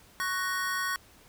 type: chord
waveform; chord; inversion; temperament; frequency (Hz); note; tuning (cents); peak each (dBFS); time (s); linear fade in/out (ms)
square; F# major; second; equal with one note detuned; 1108.7 / 1488.6 / 1864.7; C#6 / F#6 / A#6; 0 / +10 / 0; -34; 0.2-0.96; 0
effects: pink hiss -57 dBFS RMS until 1.28 s